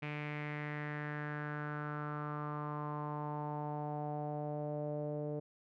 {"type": "tone with low-pass filter sweep", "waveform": "sawtooth", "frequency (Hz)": 148.8, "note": "D3", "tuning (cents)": 23, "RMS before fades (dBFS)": -40, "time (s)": [0.02, 5.4], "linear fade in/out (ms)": 10, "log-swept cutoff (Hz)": [2400, 520], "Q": 4.6, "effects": []}